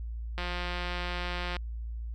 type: click train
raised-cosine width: 0.3 ms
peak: -19 dBFS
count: 211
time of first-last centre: 0.38-1.566 s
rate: 177 Hz
effects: added 57 Hz sine -34 dBFS peak until 2.14 s